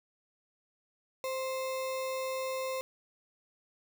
sine tone with sample-and-hold, 523 Hz, C5, 1 cent flat, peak -32 dBFS, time 1.24-2.81 s, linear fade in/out 0 ms, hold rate 1575 Hz, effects none

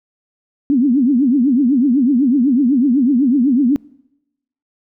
sine tone with vibrato, 261.5 Hz, C4, 1 cent flat, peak -10 dBFS, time 0.7-3.76 s, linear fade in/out 0 ms, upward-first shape triangle, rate 8 Hz, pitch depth 260 cents each way, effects noise-tail reverb RT60 0.9 s tail -25 dB re dry

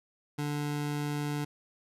25% pulse tone, 146.83 Hz, D3, in tune, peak -27 dBFS, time 0.38-1.45 s, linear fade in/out 10 ms, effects resampled to 32000 Hz

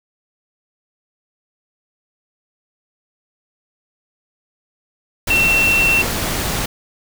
sine tone in noise, 2707 Hz, E7, 45 cents sharp, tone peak -12 dBFS, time 5.3-6.02 s, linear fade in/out 5 ms, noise pink, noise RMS -21 dBFS, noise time 5.27-6.66 s, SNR +6 dB, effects none

